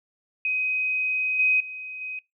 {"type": "tone with level steps", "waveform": "sine", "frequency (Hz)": 2518, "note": "D#7", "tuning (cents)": 20, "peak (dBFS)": [-22, -17, -33, -30], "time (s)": [0.45, 2.19], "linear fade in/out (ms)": 2, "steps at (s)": [1.39, 1.6, 2.01], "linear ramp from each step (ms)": 5, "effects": ["noise-tail reverb RT60 0.2 s tail -25 dB re dry"]}